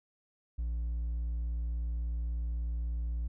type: tone with hard clipping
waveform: sine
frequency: 58.2 Hz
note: A#1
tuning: 2 cents flat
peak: -32 dBFS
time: 0.58-3.28 s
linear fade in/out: 10 ms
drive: 2 dB
effects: none